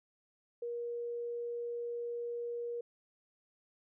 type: tone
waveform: sine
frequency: 474.7 Hz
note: A#4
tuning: 31 cents sharp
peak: -36 dBFS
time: 0.62-2.81 s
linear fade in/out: 5 ms
effects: none